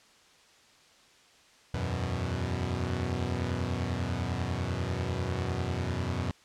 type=chord; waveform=sawtooth; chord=E suspended second; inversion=none; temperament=equal; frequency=82.41 / 92.5 / 123.47 Hz; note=E2 / F#2 / B2; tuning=0 / 0 / 0 cents; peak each=-31 / -29 / -30 dBFS; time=1.74-6.31 s; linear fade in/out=0 ms; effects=white hiss -59 dBFS RMS until 6.44 s + low-pass 6000 Hz 12 dB/octave